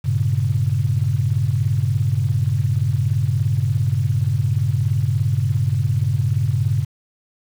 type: chord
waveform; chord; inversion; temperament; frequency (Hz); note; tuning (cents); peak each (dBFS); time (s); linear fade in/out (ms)
sine; G diminished; none; equal with one note detuned; 98 / 115.2 / 138.59; G2 / Bb2 / Db3; 0 / -20 / 0; -20; 0.04-6.85; 20
effects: tanh soft clip ceiling -6 dBFS + 7-bit